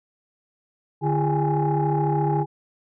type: tone cluster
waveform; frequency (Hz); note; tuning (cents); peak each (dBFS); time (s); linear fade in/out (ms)
sine; 148.1 / 338 / 407.8 / 802 / 836; D3 / E4 / G#4 / G5 / G#5; +15 / +43 / -32 / +39 / +11; -21 / -27 / -26 / -30 / -24; 1.01-2.46; 50
effects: tanh soft clip ceiling -13 dBFS